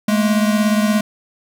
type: beating tone pair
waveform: square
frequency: 210 / 227 Hz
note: G#3 / A#3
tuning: +19 / -46 cents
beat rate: 17 Hz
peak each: -15 / -21 dBFS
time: 0.08-1.01 s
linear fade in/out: 5 ms
effects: none